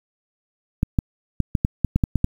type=clicks; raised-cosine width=5 ms; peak=-5 dBFS; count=10; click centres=0.831 / 0.988 / 1.403 / 1.552 / 1.649 / 1.847 / 1.96 / 2.038 / 2.157 / 2.244 s; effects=7-bit